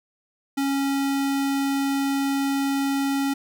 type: tone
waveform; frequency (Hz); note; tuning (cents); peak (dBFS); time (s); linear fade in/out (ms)
square; 275.9; C#4; -8; -22; 0.57-3.34; 10
effects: none